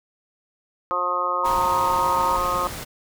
harmonic tone, 178.5 Hz, F3, 38 cents sharp, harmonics 2 / 3 / 4 / 5 / 6 / 7, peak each -36 / -29 / -35 / -32 / -25 / -24 dBFS, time 0.91-2.67 s, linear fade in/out 0 ms
sine tone with vibrato, 933 Hz, A#5, 1 cent sharp, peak -21 dBFS, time 1.43-2.37 s, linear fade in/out 10 ms, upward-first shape sine, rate 3.5 Hz, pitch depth 20 cents each way
pink noise, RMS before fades -33 dBFS, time 1.44-2.85 s, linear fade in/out 20 ms
effects none

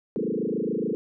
sine tone with frequency modulation, 329.6 Hz, E4, in tune, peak -24 dBFS, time 0.16-0.95 s, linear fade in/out 0 ms, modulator 27 Hz, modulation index 5.3, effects none

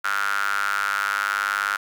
sawtooth tone with high-pass filter, 100.4 Hz, G2, 42 cents sharp, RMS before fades -24 dBFS, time 0.04-1.77 s, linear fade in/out 10 ms, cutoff 1400 Hz, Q 8.5, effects none

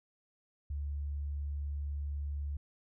sine tone, 72 Hz, D2, 34 cents flat, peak -34 dBFS, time 0.7-2.57 s, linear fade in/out 5 ms, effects none

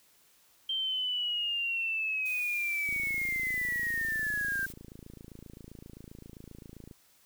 sine linear sweep, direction down, 3152 to 1568 Hz, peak -29 dBFS, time 0.69-4.66 s, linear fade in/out 5 ms
blue noise, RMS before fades -46 dBFS, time 2.25-4.73 s, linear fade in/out 10 ms
click train, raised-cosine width 3 ms, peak -34 dBFS, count 112, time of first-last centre 2.89-6.912 s, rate 27.6 Hz
effects white hiss -64 dBFS RMS until 7.25 s

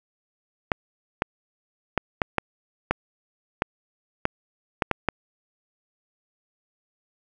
clicks, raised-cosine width 0.5 ms, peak -5 dBFS, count 11, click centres 0.718 / 1.221 / 1.977 / 2.218 / 2.383 / 2.91 / 3.621 / 4.254 / 4.822 / 4.913 / 5.087 s, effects none

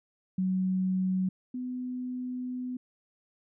sine tone pair in turn, 186.7 / 251.2 Hz, F#3 / B3, +16 / +30 cents, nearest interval perfect fourth, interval 514 cents, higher second, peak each -25 / -32 dBFS, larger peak first, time 0.38-1.29 / 1.54-2.77 s, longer second, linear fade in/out 5 ms, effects none

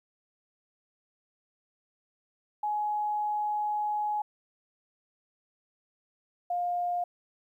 sine tone pair in turn, 840 / 706.4 Hz, G#5 / F5, +19 / +20 cents, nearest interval minor third, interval 299 cents, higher first, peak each -27 dBFS, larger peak neither, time 2.63-4.22 / 6.5-7.04 s, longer first, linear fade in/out 5 ms, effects 11-bit

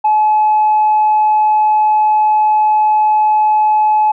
sine tone, 855 Hz, A5, 50 cents flat, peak -7 dBFS, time 0.04-4.12 s, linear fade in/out 10 ms, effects tanh soft clip ceiling -5 dBFS

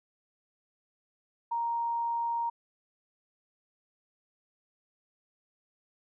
sine tone, 934 Hz, A#5, 3 cents sharp, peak -28 dBFS, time 1.51-2.5 s, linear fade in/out 10 ms, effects none

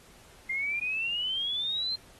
sine exponential sweep, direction up, 2089 to 4186 Hz, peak -28 dBFS, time 0.49-1.96 s, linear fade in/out 10 ms, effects pink hiss -56 dBFS RMS until 2.19 s + AAC 32 kbps

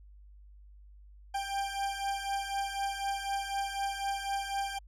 40% pulse beating tone pair, 790 / 794 Hz, G5 / G5, +13 / +22 cents, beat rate 4 Hz, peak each -33 / -36 dBFS, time 1.34-4.79 s, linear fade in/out 10 ms, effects added 50 Hz sine -51 dBFS peak until 4.87 s + low-pass 11000 Hz 12 dB/octave

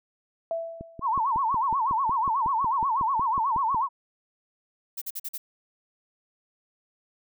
sine tone with exponential decay, 663 Hz, E5, 10 cents sharp, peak -24 dBFS, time 0.51-1.2 s, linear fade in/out 1 ms, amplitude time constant 150 ms
click train, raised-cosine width 3 ms, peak -24 dBFS, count 17, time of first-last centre 0.81-3.746 s, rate 5.45 Hz
sine tone with vibrato, 989 Hz, B5, 2 cents sharp, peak -22 dBFS, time 1.01-3.89 s, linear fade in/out 50 ms, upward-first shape sine, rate 8.2 Hz, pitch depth 220 cents each way
violet noise bursts, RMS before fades -33 dBFS, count 5, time 4.97-5.38 s, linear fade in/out 10 ms, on 46 ms, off 45 ms
effects none

